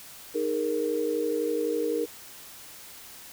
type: chord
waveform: sine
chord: D# suspended fourth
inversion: none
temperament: just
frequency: 311.1 / 414.8 / 466.7 Hz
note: D#4 / G#4 / A#4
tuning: 0 / -2 / +2 cents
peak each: -31 / -31 / -27 dBFS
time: 0.34-2.06 s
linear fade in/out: 20 ms
effects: white hiss -46 dBFS RMS until 3.32 s